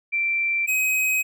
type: tone pair in turn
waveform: sine / square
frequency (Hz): 2349 / 2530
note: D7 / D#7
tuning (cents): 0 / +28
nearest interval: minor second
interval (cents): 128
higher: second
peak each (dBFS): -20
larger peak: neither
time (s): 0.12-0.67 / 0.67-1.23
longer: second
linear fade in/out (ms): 20
effects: none